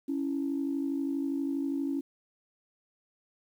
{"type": "tone pair together", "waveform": "sine", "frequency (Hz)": [277.2, 329.6], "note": ["C#4", "E4"], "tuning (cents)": [0, 0], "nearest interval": "minor third", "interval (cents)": 300, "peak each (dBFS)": [-29, -34], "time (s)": [0.08, 2.01], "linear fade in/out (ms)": 10, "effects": ["tanh soft clip ceiling -21 dBFS", "10-bit"]}